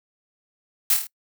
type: noise with echo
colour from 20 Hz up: blue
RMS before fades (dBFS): -18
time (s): 0.9-0.94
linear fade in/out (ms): 2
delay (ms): 26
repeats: 5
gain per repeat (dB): -4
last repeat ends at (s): 1.07
effects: noise-tail reverb RT60 0.1 s tail -24 dB re dry